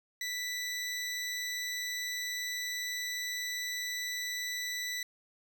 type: tone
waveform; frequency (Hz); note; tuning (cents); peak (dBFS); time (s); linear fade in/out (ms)
20% pulse; 1975.5; B6; 0; -29; 0.21-5.03; 2
effects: none

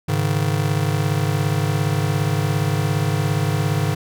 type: chord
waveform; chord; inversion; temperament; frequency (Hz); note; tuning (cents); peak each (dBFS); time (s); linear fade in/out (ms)
square; Ab suspended fourth; none; just; 103.83 / 138.43 / 155.74; Ab2 / Db3 / Eb3; 0 / -2 / +2; -23; 0.08-3.95; 10
effects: none

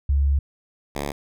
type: tone pair in turn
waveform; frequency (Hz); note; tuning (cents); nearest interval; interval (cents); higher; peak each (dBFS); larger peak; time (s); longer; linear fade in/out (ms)
sine / 5% pulse; 70 / 71.51; C#2 / D2; +18 / -46; unison; 36; second; -16 / -15; second; 0.09-0.39 / 0.95-1.12; first; 5
effects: none

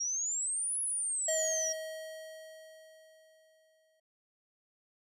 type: exponential two-way sweep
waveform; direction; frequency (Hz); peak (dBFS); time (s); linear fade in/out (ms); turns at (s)
sine; up then down; 5588 to 10548 to 5588; -31; 0-1.73; 10; 0.81
type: tone with exponential decay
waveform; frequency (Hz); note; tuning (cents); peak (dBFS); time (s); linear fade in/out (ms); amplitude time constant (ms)
square; 635; D#5; +35; -31; 1.28-4; 5; 590
effects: resampled to 32000 Hz

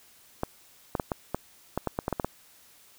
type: clicks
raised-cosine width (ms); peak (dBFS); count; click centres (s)
1; -13; 12; 0.434 / 0.952 / 0.998 / 1.118 / 1.346 / 1.776 / 1.873 / 1.989 / 2.081 / 2.127 / 2.198 / 2.246
effects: white hiss -57 dBFS RMS until 2.98 s

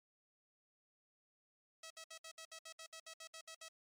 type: tone bursts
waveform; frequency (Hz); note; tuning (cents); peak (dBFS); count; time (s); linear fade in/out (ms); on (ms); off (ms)
5% pulse; 647; E5; -32; -39; 14; 1.83-3.685; 5; 74; 63
effects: MP3 64 kbps

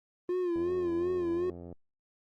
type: tone with vibrato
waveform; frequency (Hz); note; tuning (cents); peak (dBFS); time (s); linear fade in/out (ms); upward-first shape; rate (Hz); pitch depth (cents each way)
triangle; 351.1; F4; +9; -26; 0.29-1.5; 2; sine; 2.7; 74
type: click train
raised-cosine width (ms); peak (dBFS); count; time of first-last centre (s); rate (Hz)
2; -32; 102; 0.56-1.726; 86.6
effects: Opus 32 kbps

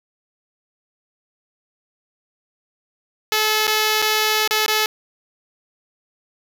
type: tone with dropouts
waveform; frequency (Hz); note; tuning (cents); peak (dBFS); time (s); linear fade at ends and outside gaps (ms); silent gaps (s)
5% pulse; 431.1; A4; -35; -5; 3.32-4.86; 1; 3.67-3.677 / 4.019-4.023 / 4.476-4.509 / 4.662-4.68
effects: none

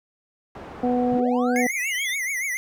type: low-pass noise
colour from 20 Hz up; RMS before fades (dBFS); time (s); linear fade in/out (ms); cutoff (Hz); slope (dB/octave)
white; -39; 0.55-1.2; 2; 840; 12
type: harmonic tone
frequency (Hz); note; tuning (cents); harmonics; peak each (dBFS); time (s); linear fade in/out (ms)
246.9; B3; 0; 1 / 2 / 3; -21 / -24 / -26; 0.83-1.67; 5
type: linear sweep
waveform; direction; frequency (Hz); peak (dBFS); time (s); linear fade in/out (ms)
triangle; up; 61.74 to 3729; -29; 1.11-2.16; 20
type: tone with vibrato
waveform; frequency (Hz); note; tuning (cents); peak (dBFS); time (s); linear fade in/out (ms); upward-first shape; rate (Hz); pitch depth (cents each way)
square; 2093; C7; 0; -25; 1.56-2.57; 0; triangle; 7; 150
effects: none

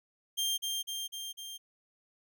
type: tone with echo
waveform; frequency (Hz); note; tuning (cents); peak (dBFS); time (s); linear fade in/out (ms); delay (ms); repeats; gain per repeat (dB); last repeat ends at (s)
sawtooth; 3186; G7; +27; -26; 0.37-0.58; 20; 250; 4; -3; 1.58
effects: none

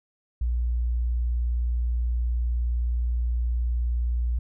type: tone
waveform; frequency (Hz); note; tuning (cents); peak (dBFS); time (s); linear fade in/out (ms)
sine; 59.6; A#1; +39; -22; 0.41-4.39; 5
effects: none

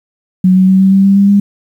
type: tone with pitch steps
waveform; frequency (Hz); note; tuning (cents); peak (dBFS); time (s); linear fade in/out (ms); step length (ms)
sine; 185 / 187.26 / 189.54 / 191.86 / 194.2 / 196.57 / 198.97 / 201.4; F#3 / F#3 / F#3 / G3 / G3 / G3 / G3 / G3; 0 / +21 / +42 / -37 / -16 / +5 / +26 / +47; -4; 0.44-1.4; 5; 120
effects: 7-bit

